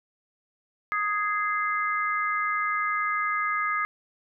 sine chord, Ab major, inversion second, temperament just, 1245.9 / 1661.2 / 2077 Hz, Eb6 / Ab6 / C7, +2 / 0 / -13 cents, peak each -26 / -31 / -30 dBFS, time 0.92-3.85 s, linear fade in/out 0 ms, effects none

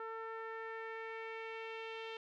sawtooth tone with low-pass filter sweep, 448.8 Hz, A4, 34 cents sharp, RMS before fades -45 dBFS, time 0-2.17 s, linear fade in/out 2 ms, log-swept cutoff 1400 to 3100 Hz, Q 2.9, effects none

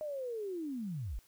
sine linear sweep, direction down, 622.3 to 37.94 Hz, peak -36 dBFS, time 0.01-1.19 s, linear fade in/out 0 ms, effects white hiss -66 dBFS RMS until 1.27 s

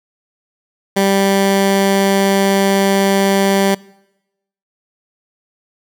15% pulse tone, 196 Hz, G3, in tune, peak -5 dBFS, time 0.96-3.75 s, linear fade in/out 10 ms, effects noise-tail reverb RT60 0.9 s tail -23 dB re dry

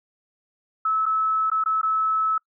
sine tone with dropouts, 1300 Hz, E6, 24 cents flat, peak -19 dBFS, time 0.85-2.38 s, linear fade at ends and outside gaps 5 ms, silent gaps 1.057-1.062 / 1.501-1.515 / 1.639-1.659 / 1.815-1.83 s, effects noise-tail reverb RT60 0.1 s tail -26 dB re dry

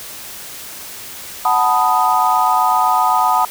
sine chord, B dominant seventh, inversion second, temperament equal, 740 / 880 / 987.8 / 1244.5 Hz, F#5 / A5 / B5 / D#6, 0 / 0 / 0 / 0 cents, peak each -17 dBFS, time 1.45-3.45 s, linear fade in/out 2 ms, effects white hiss -32 dBFS RMS until 3.5 s

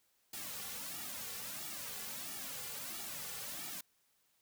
white noise with flanger, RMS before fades -44 dBFS, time 0.33-3.81 s, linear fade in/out 5 ms, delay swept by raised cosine 1.9 to 3.2 ms, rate 1.5 Hz, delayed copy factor -0.95, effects white hiss -75 dBFS RMS until 4.41 s

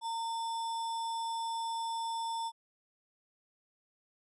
sine tone with sample-and-hold, 914 Hz, A#5, 34 cents flat, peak -33 dBFS, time 0.01-2.52 s, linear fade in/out 50 ms, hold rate 4410 Hz, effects resampled to 22050 Hz

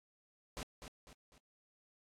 pink noise with echo, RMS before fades -43 dBFS, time 0.57-0.63 s, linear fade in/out 0 ms, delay 250 ms, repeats 3, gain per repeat -7 dB, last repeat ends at 1.38 s, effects low-pass 9000 Hz 12 dB/octave + AAC 64 kbps

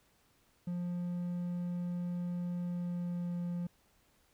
triangle tone with pitch glide, 176 to 174.58 Hz, F3 to F3, +14 to 0 cents, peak -32 dBFS, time 0.67-3.67 s, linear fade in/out 5 ms, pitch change -14 cents, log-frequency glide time 2.61-3.42 s, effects pink hiss -70 dBFS RMS until 4.33 s

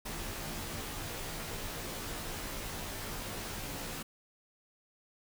pink noise with comb filter, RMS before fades -40 dBFS, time 0.05-4.03 s, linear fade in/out 10 ms, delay 16 ms, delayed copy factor -1, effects none

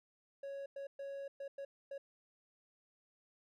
triangle tone bursts at uneven times, 554.4 Hz, C#5, in tune, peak -40 dBFS, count 6, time 0.43-0.66 / 0.76-0.87 / 0.99-1.28 / 1.4-1.48 / 1.58-1.65 / 1.91-1.98 s, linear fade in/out 5 ms, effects none

